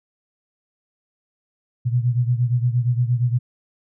sine beating tone pair, 120 / 128.6 Hz, B2 / C3, -49 / -30 cents, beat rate 8.6 Hz, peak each -18 / -22 dBFS, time 1.85-3.39 s, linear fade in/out 20 ms, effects none

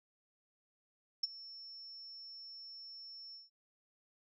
sine tone with ADSR envelope, 5400 Hz, E8, 41 cents sharp, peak -28 dBFS, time 1.23-3.5 s, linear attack 6 ms, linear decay 24 ms, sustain -20 dB, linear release 160 ms, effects none

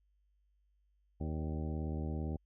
harmonic tone with a mistuned harmonic, 77.78 Hz, D#2, in tune, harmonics 1 / 2 / 3 / 4 / 5 / 6 / 7 / 8 / 10, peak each -37 / -41 / -43 / -46 / -49 / -53 / -53 / -56 / -54 dBFS, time 1.2-2.37 s, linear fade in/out 10 ms, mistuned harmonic 7, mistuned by +22 cents, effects added 50 Hz sine -70 dBFS peak until 2.45 s

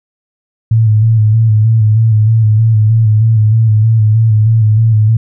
sine tone with vibrato, 110 Hz, A2, in tune, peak -5 dBFS, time 0.71-5.17 s, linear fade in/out 5 ms, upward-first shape square, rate 3.2 Hz, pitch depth 40 cents each way, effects none

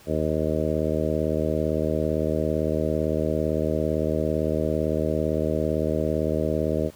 harmonic tone, 77.78 Hz, D#2, in tune, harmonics 1 / 2 / 3 / 4 / 5 / 6 / 7 / 8, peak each -30 / -30 / -30 / -30 / -30 / -30 / -30 / -30 dBFS, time 0.06-6.91 s, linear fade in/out 50 ms, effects pink hiss -51 dBFS RMS until 6.95 s

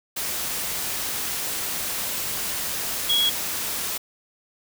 sine tone in noise, 3322 Hz, G#7, in tune, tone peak -18 dBFS, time 3.09-3.3 s, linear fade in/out 10 ms, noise white, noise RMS -28 dBFS, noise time 0.16-3.98 s, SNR +7 dB, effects none

